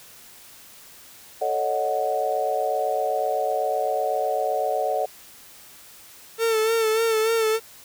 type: chord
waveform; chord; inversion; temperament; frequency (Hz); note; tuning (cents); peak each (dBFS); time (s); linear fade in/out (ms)
sine; D# half-diminished seventh; second; equal; 440 / 554.4 / 622.3 / 740; A4 / C#5 / D#5 / F#5; 0 / 0 / 0 / 0; -29 / -27 / -27 / -25; 1.41-5.06; 10
type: tone with vibrato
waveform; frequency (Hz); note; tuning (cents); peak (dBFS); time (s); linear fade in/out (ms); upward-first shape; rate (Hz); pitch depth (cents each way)
45% pulse; 446.5; A4; +25; -19; 6.38-7.6; 50; sine; 3.4; 45
effects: white hiss -47 dBFS RMS until 7.84 s

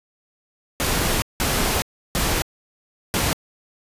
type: noise bursts at uneven times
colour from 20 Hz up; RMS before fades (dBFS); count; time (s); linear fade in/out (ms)
pink; -21; 4; 0.8-1.22 / 1.4-1.82 / 2.15-2.42 / 3.14-3.33; 0
effects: resampled to 32000 Hz

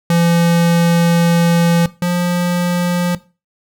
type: tone pair in turn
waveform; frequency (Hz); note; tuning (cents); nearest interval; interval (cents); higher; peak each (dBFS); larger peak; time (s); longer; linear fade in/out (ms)
square; 170 / 176.19; F3 / F3; -46 / +16; minor second; 62; second; -11 / -14; first; 0.1-1.86 / 2.02-3.15; first; 2
effects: noise-tail reverb RT60 0.3 s tail -17 dB re dry

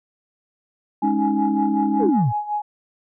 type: tone with tremolo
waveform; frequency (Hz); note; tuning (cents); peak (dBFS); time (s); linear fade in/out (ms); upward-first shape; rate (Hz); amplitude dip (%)
sine; 836; G#5; +11; -19; 1.02-2.62; 5; sine; 5.4; 75
type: chord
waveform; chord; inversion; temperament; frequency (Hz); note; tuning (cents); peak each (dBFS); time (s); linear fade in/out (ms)
sine; Ab suspended fourth; none; just; 207.7 / 276.9 / 311.5; Ab3 / Db4 / Eb4; 0 / -2 / +2; -22; 1.02-2.11; 20
type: exponential sweep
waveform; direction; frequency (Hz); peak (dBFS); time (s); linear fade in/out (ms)
sine; down; 534 to 100; -15; 1.99-2.33; 50
effects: tanh soft clip ceiling -7 dBFS

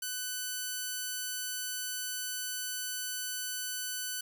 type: tone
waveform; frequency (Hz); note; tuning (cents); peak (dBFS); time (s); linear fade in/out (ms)
5% pulse; 1500; F#6; +23; -23; 0.02-4.21; 5
effects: none

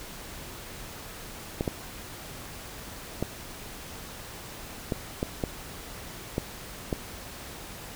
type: clicks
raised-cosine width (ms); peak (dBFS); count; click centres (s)
2; -13; 8; 1.609 / 1.678 / 3.226 / 4.922 / 5.229 / 5.438 / 6.381 / 6.928
effects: pink hiss -42 dBFS RMS until 7.95 s

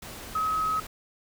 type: tone in noise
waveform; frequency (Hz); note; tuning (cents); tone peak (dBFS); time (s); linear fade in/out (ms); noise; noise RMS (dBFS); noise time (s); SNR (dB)
sine; 1275; D#6; +42; -24; 0.35-0.8; 5; pink; -41; 0.02-0.87; +14
effects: none

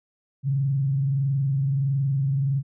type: tone with frequency modulation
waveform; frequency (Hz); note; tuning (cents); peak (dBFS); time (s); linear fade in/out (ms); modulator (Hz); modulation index
sine; 137.1; C#3; -19; -20; 0.43-2.63; 50; 21.5; 0.35
effects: none

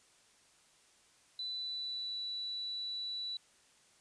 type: tone with pitch glide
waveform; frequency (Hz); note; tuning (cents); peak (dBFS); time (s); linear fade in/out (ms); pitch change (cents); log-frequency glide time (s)
sine; 3989 to 3950; B7 to B7; +17 to 0; -37; 1.39-3.37; 2; -17; 1.51-2.19
effects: white hiss -66 dBFS RMS until 4 s + resampled to 22050 Hz

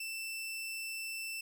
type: tone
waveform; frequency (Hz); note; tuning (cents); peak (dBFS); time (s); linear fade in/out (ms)
sawtooth; 2666; E7; +19; -35; 0-1.41; 5
effects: none

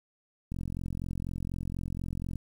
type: click train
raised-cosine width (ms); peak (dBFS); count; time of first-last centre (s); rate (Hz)
5; -23; 82; 0.52-2.357; 44.1
effects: 9-bit

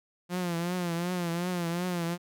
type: tone with vibrato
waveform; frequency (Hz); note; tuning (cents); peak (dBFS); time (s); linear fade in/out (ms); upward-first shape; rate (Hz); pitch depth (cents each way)
sawtooth; 174.61; F3; 0; -25; 0.29-2.18; 50; triangle; 2.7; 87
effects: none

